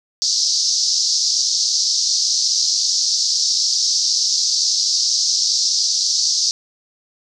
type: band-pass noise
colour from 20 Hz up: white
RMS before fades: -18 dBFS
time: 0.22-6.51 s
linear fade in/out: 0 ms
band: 4500 to 5900 Hz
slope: 48 dB/octave
effects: none